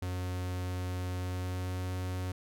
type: tone with pitch glide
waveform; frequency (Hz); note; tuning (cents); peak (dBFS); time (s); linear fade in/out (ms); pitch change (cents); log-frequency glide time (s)
45% pulse; 90.9 to 91.74; F#2 to F#2; -30 to -14; -33; 0.02-2.32; 5; +16; 1.18-1.86
effects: none